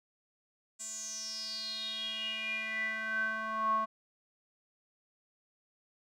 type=tone with band-pass filter sweep; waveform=square; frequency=220 Hz; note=A3; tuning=in tune; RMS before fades=-36 dBFS; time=0.79-3.86 s; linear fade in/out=20 ms; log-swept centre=7600 to 1000 Hz; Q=9.8; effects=none

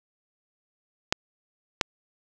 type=clicks; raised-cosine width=0.2 ms; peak=-3 dBFS; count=2; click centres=1.125 / 1.812 s; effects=none

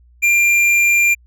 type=tone with tanh clipping; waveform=sine; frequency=2385 Hz; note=D7; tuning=26 cents sharp; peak=-12 dBFS; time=0.22-1.15 s; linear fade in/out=20 ms; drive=11 dB; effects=added 60 Hz sine -46 dBFS peak until 1.26 s

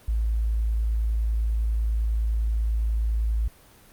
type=tone; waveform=sine; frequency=55 Hz; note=A1; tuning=in tune; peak=-21 dBFS; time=0.08-3.48 s; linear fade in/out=5 ms; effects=pink hiss -53 dBFS RMS until 3.92 s + Opus 32 kbps

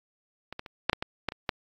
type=clicks; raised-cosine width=0.3 ms; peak=-22 / -19 / -26 / -6 / -8 / -15 / -12 / -22 / -9 dBFS; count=9; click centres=0.526 / 0.594 / 0.662 / 0.896 / 0.931 / 1.025 / 1.287 / 1.321 / 1.492 s; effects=AAC 48 kbps

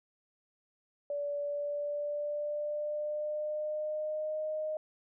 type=tone with pitch glide; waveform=sine; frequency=577 to 618.4 Hz; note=D5 to D#5; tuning=-31 to -11 cents; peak=-32 dBFS; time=1.1-4.77 s; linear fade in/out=2 ms; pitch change=+120 cents; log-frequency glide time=1.39-4.41 s; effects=none

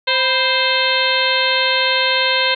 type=harmonic tone with a mistuned harmonic; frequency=523.3 Hz; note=C5; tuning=in tune; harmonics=1 / 2 / 3 / 4 / 5 / 6 / 7 / 8; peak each=-22 / -22 / -22 / -22 / -22 / -22 / -22 / -22 dBFS; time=0.07-2.55 s; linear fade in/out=10 ms; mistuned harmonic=2; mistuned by=-96 cents; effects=none

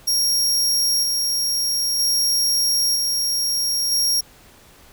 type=tone with tremolo; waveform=sawtooth; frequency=5588 Hz; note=F8; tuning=in tune; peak=-14 dBFS; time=0.07-4.21 s; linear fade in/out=10 ms; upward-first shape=square; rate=0.52 Hz; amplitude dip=25%; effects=pink hiss -49 dBFS RMS until 4.92 s

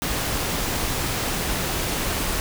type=noise; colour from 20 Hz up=pink; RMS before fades=-25 dBFS; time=0.02-2.4 s; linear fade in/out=0 ms; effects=none

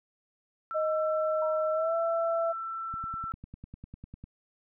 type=tone; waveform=sine; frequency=1336 Hz; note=E6; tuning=23 cents sharp; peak=-33 dBFS; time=0.71-3.32 s; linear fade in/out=0 ms
type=tone with pitch glide; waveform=sine; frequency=625 to 666 Hz; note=D#5 to E5; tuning=+8 to +18 cents; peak=-26 dBFS; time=0.74-2.53 s; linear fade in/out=20 ms; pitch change=+110 cents; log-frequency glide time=1.73-1.95 s
type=tone with exponential decay; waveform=sine; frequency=950 Hz; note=A#5; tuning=33 cents sharp; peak=-36 dBFS; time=1.42-1.84 s; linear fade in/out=1 ms; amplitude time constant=90 ms
type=click train; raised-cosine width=5 ms; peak=-31 dBFS; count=14; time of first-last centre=2.94-4.24 s; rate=10 Hz
effects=none

